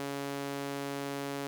sawtooth tone with high-pass filter, 140.1 Hz, C#3, 19 cents sharp, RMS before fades -37 dBFS, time 0-1.47 s, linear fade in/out 0 ms, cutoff 300 Hz, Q 1.1, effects none

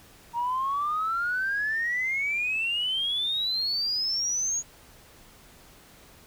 sine exponential sweep, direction up, 930 to 6750 Hz, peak -24 dBFS, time 0.33-4.63 s, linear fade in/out 50 ms, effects tanh soft clip ceiling -20 dBFS + pink hiss -53 dBFS RMS until 6.26 s

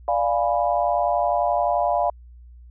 sine chord, D diminished seventh, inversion none, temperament equal, 587.3 / 698.5 / 830.6 / 987.8 Hz, D5 / F5 / Ab5 / Cb6, 0 / 0 / 0 / 0 cents, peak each -24 / -21 / -26 / -27 dBFS, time 0.08-2.1 s, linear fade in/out 2 ms, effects added 60 Hz sine -42 dBFS peak until 2.7 s

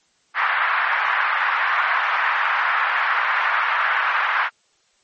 white band-pass noise, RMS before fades -20 dBFS, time 0.34-4.5 s, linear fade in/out 50 ms, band 960 to 1800 Hz, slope 24 dB/octave, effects white hiss -62 dBFS RMS until 5.03 s + MP3 32 kbps

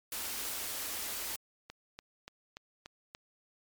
white band-stop noise, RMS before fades -38 dBFS, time 0.12-1.36 s, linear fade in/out 2 ms, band 110 to 200 Hz, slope 96 dB/octave
click train, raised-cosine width 0.2 ms, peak -27 dBFS, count 6, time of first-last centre 1.7-3.149 s, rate 3.45 Hz
effects MP3 96 kbps

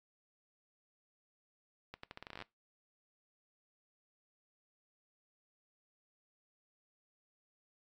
accelerating click train, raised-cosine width 0.3 ms, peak -29 dBFS, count 14, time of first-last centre 1.94-2.423 s, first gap 94 ms, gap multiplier 0.82, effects noise-tail reverb RT60 0.2 s tail -20 dB re dry + MP3 96 kbps

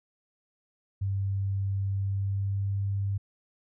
sine tone with pitch glide, 98 to 99.14 Hz, G2 to G2, 0 to +20 cents, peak -26 dBFS, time 1.01-3.18 s, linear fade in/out 10 ms, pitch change +20 cents, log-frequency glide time 1.94-2.77 s, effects none

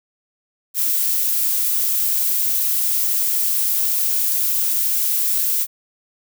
violet noise, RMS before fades -19 dBFS, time 0.74-5.67 s, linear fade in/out 50 ms, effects none

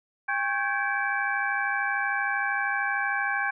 sine tone cluster, 804 / 1097 / 1558 / 1671 / 2314 Hz, G5 / C#6 / G6 / G#6 / D7, +44 / -18 / -11 / +10 / -26 cents, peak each -31 / -34 / -28 / -31 / -34 dBFS, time 0.28-3.51 s, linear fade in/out 10 ms, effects none

